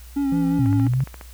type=tone with vibrato; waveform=triangle; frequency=277.2 Hz; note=C#4; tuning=in tune; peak=-17 dBFS; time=0.16-0.88 s; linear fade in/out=10 ms; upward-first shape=sine; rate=5.6 Hz; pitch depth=38 cents each way
type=tone; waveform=triangle; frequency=169 Hz; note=E3; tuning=43 cents sharp; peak=-20 dBFS; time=0.32-0.59 s; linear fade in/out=2 ms
type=exponential two-way sweep; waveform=sine; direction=down then up; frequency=136.9 to 103 to 136.9 Hz; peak=-17 dBFS; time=0.59-1.04 s; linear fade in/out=5 ms; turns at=0.7 s
type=click train; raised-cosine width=0.5 ms; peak=-22 dBFS; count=9; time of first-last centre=0.66-1.212 s; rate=14.5 Hz
effects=added 60 Hz sine -39 dBFS peak until 1.33 s + white hiss -49 dBFS RMS until 1.33 s